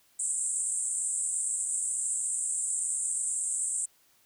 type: band-pass noise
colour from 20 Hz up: pink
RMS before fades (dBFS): -31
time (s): 0.19-3.86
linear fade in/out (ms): 10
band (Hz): 7600 to 9100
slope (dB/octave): 96
effects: white hiss -65 dBFS RMS until 4.25 s